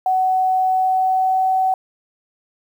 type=tone with pitch glide; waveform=sine; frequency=749 to 755.1 Hz; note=F#5 to F#5; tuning=+21 to +35 cents; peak=-14 dBFS; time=0.06-1.74 s; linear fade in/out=2 ms; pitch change=+14 cents; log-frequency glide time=0.59-1.49 s; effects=8-bit